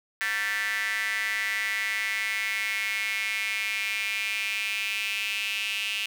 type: tone with high-pass filter sweep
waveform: square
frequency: 103.83 Hz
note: G#2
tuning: in tune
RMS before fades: -29 dBFS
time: 0.21-6.06 s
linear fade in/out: 0 ms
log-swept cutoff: 1800 to 2700 Hz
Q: 6.5
effects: none